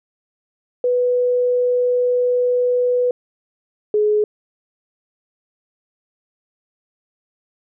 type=tone pair in turn; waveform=sine; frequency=493.9 / 421.8 Hz; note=B4 / G#4; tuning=0 / +27 cents; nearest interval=minor third; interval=273 cents; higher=first; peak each=-14 / -13 dBFS; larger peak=second; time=0.84-3.11 / 3.94-4.24 s; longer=first; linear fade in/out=2 ms; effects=none